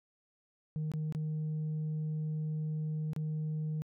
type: tone with dropouts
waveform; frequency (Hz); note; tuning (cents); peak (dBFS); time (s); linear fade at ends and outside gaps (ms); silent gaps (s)
sine; 154.7; D#3; -10; -30; 0.76-3.82; 0; 0.917-0.937 / 1.124-1.149 / 3.133-3.163
effects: tanh soft clip ceiling -31 dBFS